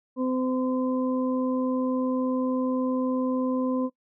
harmonic tone, 256.5 Hz, C4, 34 cents flat, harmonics 1 / 2 / 4, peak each -24 / -30 / -36 dBFS, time 0.16-3.9 s, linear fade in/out 50 ms, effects noise-tail reverb RT60 0.1 s tail -20 dB re dry

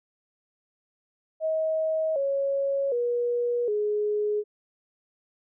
sine tone with pitch steps, 635 / 552.8 / 481.2 / 418.9 Hz, D#5 / C#5 / B4 / G#4, +35 / -5 / -45 / +15 cents, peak -23 dBFS, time 1.4-4.44 s, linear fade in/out 50 ms, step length 760 ms, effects none

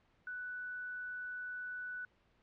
sine tone, 1486 Hz, F#6, 7 cents sharp, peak -40 dBFS, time 0.27-2.05 s, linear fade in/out 2 ms, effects pink hiss -72 dBFS RMS until 2.42 s + low-pass 3000 Hz 12 dB/octave

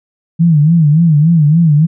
sine tone with vibrato, 157.9 Hz, D#3, 26 cents sharp, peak -5 dBFS, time 0.39-1.87 s, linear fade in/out 20 ms, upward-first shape sine, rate 3.5 Hz, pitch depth 140 cents each way, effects none

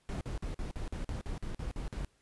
brown noise bursts, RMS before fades -37 dBFS, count 12, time 0.09-2.047 s, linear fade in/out 0 ms, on 120 ms, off 47 ms, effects pink hiss -71 dBFS RMS until 2.21 s + resampled to 24000 Hz

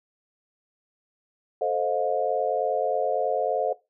sine chord, F dominant seventh, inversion first, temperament equal with one note detuned, 440 / 523.3 / 622.3 / 711.5 Hz, A4 / C5 / Eb5 / F5, 0 / 0 / 0 / +32 cents, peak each -28 dBFS, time 1.61-3.73 s, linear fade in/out 5 ms, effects noise-tail reverb RT60 0.2 s tail -17 dB re dry

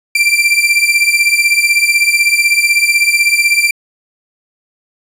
40% pulse beating tone pair, 2349 / 2365 Hz, D7 / D7, 0 / +12 cents, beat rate 16 Hz, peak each -11 dBFS, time 0.15-3.71 s, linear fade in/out 5 ms, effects resampled to 32000 Hz

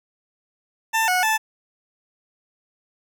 20% pulse tone with pitch steps, 892 / 732 / 876 Hz, A5 / F#5 / A5, +23 / -19 / -8 cents, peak -13 dBFS, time 0.93-1.38 s, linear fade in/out 20 ms, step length 150 ms, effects none

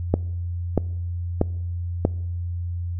click train, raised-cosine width 2 ms, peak -4 dBFS, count 4, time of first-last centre 0.14-2.051 s, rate 1.57 Hz, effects noise-tail reverb RT60 0.9 s tail -23 dB re dry + added 87 Hz sine -25 dBFS peak until 2.99 s

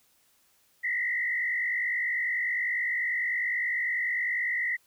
sine tone with frequency modulation, 1965 Hz, B6, 9 cents flat, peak -26 dBFS, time 0.83-4.77 s, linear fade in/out 20 ms, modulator 49.4 Hz, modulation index 1.8, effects white hiss -66 dBFS RMS until 4.86 s

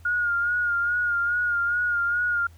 sine tone with vibrato, 1425 Hz, F6, 34 cents sharp, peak -21 dBFS, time 0.05-2.47 s, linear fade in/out 5 ms, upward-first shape sine, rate 2.4 Hz, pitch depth 39 cents each way, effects added 83 Hz sine -46 dBFS peak until 2.57 s + pink hiss -59 dBFS RMS until 2.57 s

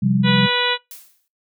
sine chord, C suspended fourth, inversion none, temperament equal, 130.81 / 174.61 / 196 Hz, C3 / F3 / G3, 0 / 0 / 0 cents, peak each -19 / -21 / -17 dBFS, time 0.02-0.47 s, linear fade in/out 10 ms
harmonic tone, 490 Hz, B4, 14 cents flat, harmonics 1 / 2 / 3 / 4 / 5 / 6 / 7 / 8, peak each -25 / -25 / -25 / -25 / -25 / -25 / -25 / -25 dBFS, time 0.23-0.78 s, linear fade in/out 50 ms
blue noise with exponential decay, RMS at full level -34 dBFS, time 0.91-1.28 s, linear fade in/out 1 ms, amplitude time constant 80 ms
effects noise-tail reverb RT60 0.2 s tail -20 dB re dry

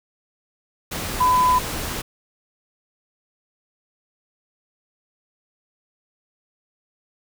sine tone in noise, 1004 Hz, B5, 28 cents sharp, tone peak -14 dBFS, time 1.2-1.59 s, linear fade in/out 10 ms, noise pink, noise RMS -28 dBFS, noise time 0.91-2.02 s, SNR +11 dB, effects none

